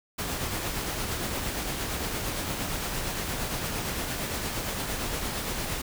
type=noise with tremolo; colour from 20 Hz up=pink; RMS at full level=-30 dBFS; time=0.18-5.82 s; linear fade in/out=10 ms; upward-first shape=triangle; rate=8.7 Hz; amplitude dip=35%; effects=none